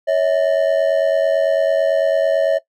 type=ring-modulated tone; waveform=triangle; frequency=601 Hz; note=D5; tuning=40 cents sharp; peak=-8 dBFS; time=0.07-2.59 s; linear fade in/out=20 ms; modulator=44.5 Hz; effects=noise-tail reverb RT60 0.1 s tail -17 dB re dry